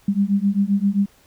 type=beating tone pair; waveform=sine; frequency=196 / 203.6 Hz; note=G3 / G#3; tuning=0 / -34 cents; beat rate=7.6 Hz; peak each=-19 / -19 dBFS; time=0.08-1.06 s; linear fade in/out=5 ms; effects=pink hiss -55 dBFS RMS until 1.26 s